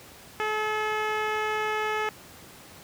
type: tone with low-pass filter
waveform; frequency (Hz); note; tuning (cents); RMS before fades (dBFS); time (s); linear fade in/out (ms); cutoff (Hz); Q
10% pulse; 429.4; A4; -42; -28; 0.4-2.09; 0; 3000; 0.67
effects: pink hiss -48 dBFS RMS until 2.83 s + high-pass 80 Hz 12 dB/octave